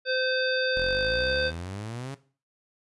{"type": "harmonic tone", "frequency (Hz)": 516, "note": "C5", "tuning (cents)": -24, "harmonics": [1, 3, 5, 7, 9], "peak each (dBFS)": [-27, -28, -37, -35, -33], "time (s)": [0.05, 1.52], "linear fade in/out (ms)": 50}
{"type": "exponential sweep", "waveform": "sawtooth", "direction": "up", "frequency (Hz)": [41.2, 141.1], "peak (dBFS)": -30, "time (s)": [0.76, 2.15], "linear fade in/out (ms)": 10}
{"effects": ["noise-tail reverb RT60 0.4 s tail -17 dB re dry", "resampled to 24000 Hz"]}